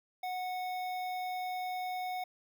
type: tone with notch filter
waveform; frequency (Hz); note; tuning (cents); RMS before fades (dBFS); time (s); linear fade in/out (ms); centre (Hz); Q
square; 735; F#5; -12; -37; 0.23-2.24; 5; 8100; 0.6
effects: none

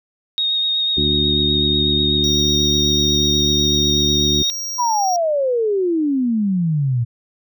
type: tone with vibrato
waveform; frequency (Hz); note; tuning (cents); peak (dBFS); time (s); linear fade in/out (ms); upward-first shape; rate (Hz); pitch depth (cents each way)
sine; 3729; A#7; 0; -16; 0.38-4.5; 0; sine; 8.1; 17
type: harmonic tone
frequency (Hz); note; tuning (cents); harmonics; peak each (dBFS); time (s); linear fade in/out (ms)
73.42; D2; 0; 1 / 2 / 3 / 4 / 5; -24 / -24 / -24 / -24 / -24; 0.97-4.43; 5
type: tone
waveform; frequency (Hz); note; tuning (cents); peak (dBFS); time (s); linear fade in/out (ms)
square; 5640; F8; +16; -24; 2.24-5.16; 0
type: exponential sweep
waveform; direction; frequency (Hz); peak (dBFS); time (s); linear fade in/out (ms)
sine; down; 1008 to 114.3; -15; 4.78-7.05; 20
effects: none

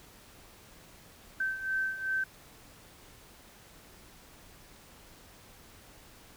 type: beating tone pair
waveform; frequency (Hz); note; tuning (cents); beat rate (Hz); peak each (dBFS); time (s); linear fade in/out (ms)
sine; 1546 / 1548.6; G6 / G6; -24 / -22; 2.6; -36 / -31; 1.4-2.24; 5
effects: pink hiss -55 dBFS RMS until 6.36 s

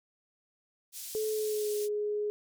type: band-pass noise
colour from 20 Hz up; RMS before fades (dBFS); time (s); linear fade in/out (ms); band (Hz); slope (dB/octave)
white; -42; 0.92-1.89; 50; 4500 to 14000; 12
type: tone with pitch glide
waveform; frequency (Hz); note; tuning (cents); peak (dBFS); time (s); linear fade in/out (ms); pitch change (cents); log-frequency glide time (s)
sine; 433.3 to 417.8; A4 to G#4; -27 to +10; -29; 1.15-2.3; 0; -63; 1.3-1.76
effects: none

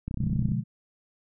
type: click train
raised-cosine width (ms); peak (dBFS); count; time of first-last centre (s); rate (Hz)
5; -19; 15; 0.08-0.519; 31.9
type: chord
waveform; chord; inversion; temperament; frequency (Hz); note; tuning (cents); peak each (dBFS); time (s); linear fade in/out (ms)
sine; B diminished seventh; none; equal with one note detuned; 123.47 / 145.57 / 174.61 / 207.7; B2 / D3 / F3 / Ab3; 0 / -15 / 0 / 0; -29 / -31 / -32 / -31; 0.18-0.64; 50
effects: none

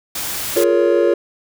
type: noise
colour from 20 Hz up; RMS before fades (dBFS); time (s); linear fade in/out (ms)
white; -24; 0.15-0.64; 5
type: chord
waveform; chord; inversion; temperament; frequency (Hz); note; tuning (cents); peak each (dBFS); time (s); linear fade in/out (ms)
triangle; Bb minor seventh; second; just; 349.6 / 419.5 / 466.2 / 559.4; F4 / Ab4 / Bb4 / Db5; +2 / +17 / 0 / +16; -14 / -17 / -16 / -15; 0.56-1.14; 5
effects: none

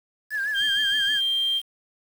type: tone with vibrato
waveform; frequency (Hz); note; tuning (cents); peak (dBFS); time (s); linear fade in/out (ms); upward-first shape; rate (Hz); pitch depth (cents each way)
sine; 1661.2; G#6; 0; -23; 0.3-1.21; 50; sine; 6.4; 84
type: tone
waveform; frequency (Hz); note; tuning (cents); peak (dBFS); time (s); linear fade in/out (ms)
sine; 3180; G7; +24; -20; 0.54-1.62; 50
effects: tanh soft clip ceiling -16 dBFS + 7-bit

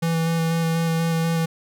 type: tone with vibrato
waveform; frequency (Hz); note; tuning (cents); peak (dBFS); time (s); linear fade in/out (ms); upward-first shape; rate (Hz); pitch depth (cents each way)
square; 164.81; E3; 0; -20; 0.02-1.46; 10; square; 4.1; 11
effects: none

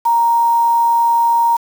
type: tone with quantisation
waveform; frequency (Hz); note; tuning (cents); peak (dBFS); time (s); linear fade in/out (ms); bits
sine; 932.3; A#5; 0; -10; 0.05-1.57; 10; 5
effects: none

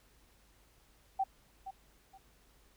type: tone with echo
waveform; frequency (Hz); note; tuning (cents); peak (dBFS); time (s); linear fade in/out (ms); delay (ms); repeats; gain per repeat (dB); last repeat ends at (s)
sine; 773; G5; -24; -28; 1.19-1.24; 10; 470; 2; -12; 2.18
effects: added 50 Hz sine -67 dBFS peak until 2.76 s + pink hiss -67 dBFS RMS until 2.76 s

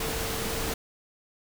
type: tone in noise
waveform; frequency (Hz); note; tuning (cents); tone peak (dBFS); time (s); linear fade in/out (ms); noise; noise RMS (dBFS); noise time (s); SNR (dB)
sine; 450; A4; +39; -37; 0-0.74; 5; pink; -31; 0-0.74; -9
effects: none

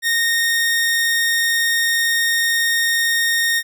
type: tone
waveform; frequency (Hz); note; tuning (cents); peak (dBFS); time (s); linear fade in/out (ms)
sawtooth; 1849; A#6; -15; -12; 0.02-3.63; 50
effects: none

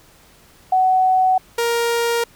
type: tone pair in turn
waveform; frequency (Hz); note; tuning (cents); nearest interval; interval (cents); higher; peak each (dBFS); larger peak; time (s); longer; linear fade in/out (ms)
sine / sawtooth; 748 / 468.7; F#5 / A#4; +19 / +9; minor sixth; 810; first; -12 / -13; first; 0.72-1.38 / 1.58-2.24; neither; 5
effects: pink hiss -50 dBFS RMS until 2.35 s

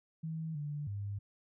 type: tone with pitch steps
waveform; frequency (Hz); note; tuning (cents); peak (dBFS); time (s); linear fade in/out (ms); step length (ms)
sine; 160.5 / 147 / 101.1; E3 / D3 / G#2; -46 / +2 / -46; -36; 0.23-1.19; 10; 320
effects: none

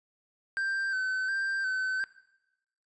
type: tone with vibrato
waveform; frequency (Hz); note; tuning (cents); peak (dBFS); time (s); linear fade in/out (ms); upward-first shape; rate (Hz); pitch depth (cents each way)
triangle; 1550; G6; -20; -26; 0.57-2.04; 0; square; 1.4; 30
effects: noise-tail reverb RT60 0.9 s tail -19 dB re dry + resampled to 22050 Hz

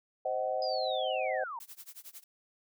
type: chord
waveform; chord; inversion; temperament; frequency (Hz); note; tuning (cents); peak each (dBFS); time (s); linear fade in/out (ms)
sine; C diminished; none; just; 523.3 / 627.9 / 753.5; C5 / Eb5 / Gb5; 0 / +16 / +31; -34; 0.25-1.44; 5
type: linear sweep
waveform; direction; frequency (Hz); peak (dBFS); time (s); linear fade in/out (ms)
sine; down; 5020 to 880; -37; 0.62-1.59; 2
type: noise with tremolo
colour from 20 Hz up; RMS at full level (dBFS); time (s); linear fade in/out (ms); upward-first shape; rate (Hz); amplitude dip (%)
blue; -46; 1.6-2.24; 5; sine; 11; 95
effects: none

